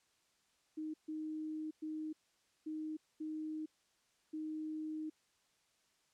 sine tone bursts at uneven times, 311.1 Hz, D#4, in tune, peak -39 dBFS, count 6, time 0.77-0.94 / 1.08-1.71 / 1.82-2.13 / 2.66-2.97 / 3.2-3.66 / 4.33-5.1 s, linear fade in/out 10 ms, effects white hiss -75 dBFS RMS until 6.13 s + low-pass 8000 Hz 12 dB/octave

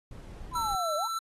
brown noise, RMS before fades -43 dBFS, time 0.11-0.75 s, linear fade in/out 2 ms
sine exponential two-way sweep, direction down then up, 1046.5 to 587.3 to 1046.5 Hz, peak -30 dBFS, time 0.51-1.09 s, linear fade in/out 50 ms, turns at 0.96 s
square tone, 1334 Hz, E6, 20 cents sharp, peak -31 dBFS, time 0.55-1.19 s, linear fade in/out 5 ms
effects AAC 32 kbps

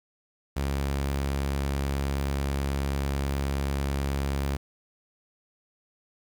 sawtooth tone, 69.3 Hz, C#2, in tune, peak -22 dBFS, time 0.56-4.57 s, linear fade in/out 10 ms, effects 9-bit

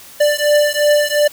square beating tone pair, 589 / 591.8 Hz, D5 / D5, +5 / +13 cents, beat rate 2.8 Hz, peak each -15 dBFS, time 0.2-1.28 s, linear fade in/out 10 ms, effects white hiss -39 dBFS RMS until 1.32 s

